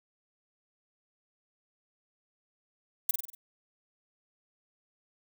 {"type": "noise with echo", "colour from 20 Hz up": "violet", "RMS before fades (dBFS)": -24, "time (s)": [3.09, 3.11], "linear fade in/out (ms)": 5, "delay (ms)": 48, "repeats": 5, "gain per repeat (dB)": -5, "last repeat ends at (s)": 3.35, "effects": []}